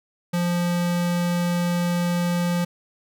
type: tone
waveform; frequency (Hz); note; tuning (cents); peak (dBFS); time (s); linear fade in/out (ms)
square; 174.61; F3; 0; -21; 0.33-2.65; 10
effects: none